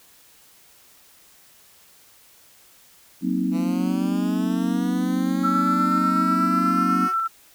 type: chord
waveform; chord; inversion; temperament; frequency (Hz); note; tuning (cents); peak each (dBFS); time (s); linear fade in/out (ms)
sine; C half-diminished seventh; second; equal; 185 / 233.1 / 261.6 / 311.1; Gb3 / Bb3 / C4 / Eb4; 0 / 0 / 0 / 0; -25 / -27 / -24 / -28; 3.21-7.09; 50
type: linear sweep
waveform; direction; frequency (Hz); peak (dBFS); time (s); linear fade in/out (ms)
10% pulse; up; 164.81 to 370; -25; 3.51-7.14; 50
type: tone with tremolo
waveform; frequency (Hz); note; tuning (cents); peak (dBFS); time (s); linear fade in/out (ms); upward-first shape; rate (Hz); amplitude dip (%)
sine; 1337; E6; +24; -19; 5.43-7.28; 20; square; 8.2; 25
effects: white hiss -53 dBFS RMS until 7.54 s